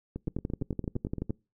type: two click trains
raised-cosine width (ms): 3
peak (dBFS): -18 / -22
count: 13 / 11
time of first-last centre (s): 0.28-1.306 / 0.16-1.296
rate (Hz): 11.7 / 8.8
effects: noise-tail reverb RT60 0.3 s tail -26 dB re dry